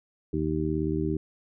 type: harmonic tone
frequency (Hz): 77.78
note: D#2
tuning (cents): 0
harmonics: 1 / 2 / 3 / 4 / 5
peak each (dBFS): -33 / -31 / -35 / -29 / -31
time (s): 0.33-1.17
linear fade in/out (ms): 5
effects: none